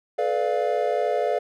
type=chord; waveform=triangle; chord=B half-diminished seventh; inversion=third; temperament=equal with one note detuned; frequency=430.7 / 493.9 / 587.3 / 698.5 Hz; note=A4 / B4 / D5 / F5; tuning=-37 / 0 / 0 / 0 cents; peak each=-25 / -25 / -24 / -24 dBFS; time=0.18-1.39 s; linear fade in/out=10 ms; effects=none